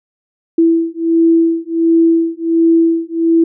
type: beating tone pair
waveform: sine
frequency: 330 / 331.4 Hz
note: E4 / E4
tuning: +2 / +9 cents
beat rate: 1.4 Hz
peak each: -12 dBFS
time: 0.58-3.44 s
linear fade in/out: 5 ms
effects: none